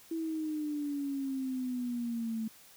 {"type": "exponential sweep", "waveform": "sine", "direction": "down", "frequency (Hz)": [329.6, 220], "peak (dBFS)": -32, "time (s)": [0.11, 2.48], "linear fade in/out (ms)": 5, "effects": ["white hiss -57 dBFS RMS until 2.76 s"]}